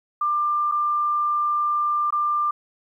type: tone with dropouts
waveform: sine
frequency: 1191 Hz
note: D6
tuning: 24 cents sharp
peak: -19 dBFS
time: 0.21-2.51 s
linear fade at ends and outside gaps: 5 ms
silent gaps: 0.715-0.72 / 2.106-2.124 s
effects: 10-bit